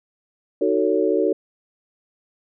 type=chord; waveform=sine; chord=D# half-diminished seventh; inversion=none; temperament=just; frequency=311.1 / 373.4 / 448 / 560 Hz; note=D#4 / F#4 / A4 / C#5; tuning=0 / +16 / +31 / +18 cents; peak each=-23 / -21 / -21 / -24 dBFS; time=0.61-1.33 s; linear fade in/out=5 ms; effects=none